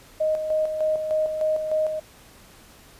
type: tone with tremolo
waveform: sine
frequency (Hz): 622.3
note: D#5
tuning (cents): 0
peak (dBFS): -19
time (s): 0.2-2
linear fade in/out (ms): 10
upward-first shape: square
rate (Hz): 3.3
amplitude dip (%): 50
effects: pink hiss -50 dBFS RMS until 2.99 s + resampled to 32000 Hz